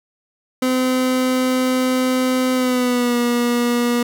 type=tone with pitch glide; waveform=30% pulse; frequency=256.2 to 240.4 Hz; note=C4 to B3; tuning=-36 to -46 cents; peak=-13 dBFS; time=0.62-4.03 s; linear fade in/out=5 ms; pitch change=-110 cents; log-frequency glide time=2.54-3.17 s; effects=none